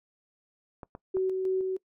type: clicks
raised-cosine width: 1 ms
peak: -27 dBFS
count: 3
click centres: 0.832 / 0.951 / 1.169 s
type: tone with tremolo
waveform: sine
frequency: 376.5 Hz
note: F#4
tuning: 30 cents sharp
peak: -24 dBFS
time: 1.14-1.77 s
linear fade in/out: 10 ms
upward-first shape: square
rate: 3.2 Hz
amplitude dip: 30%
effects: noise-tail reverb RT60 0.1 s tail -22 dB re dry